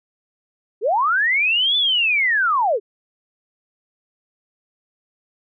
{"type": "linear two-way sweep", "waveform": "sine", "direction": "up then down", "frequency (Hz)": [370, 3520, 370], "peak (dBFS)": -15, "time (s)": [0.81, 2.8], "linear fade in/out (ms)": 50, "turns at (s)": 1.77, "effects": []}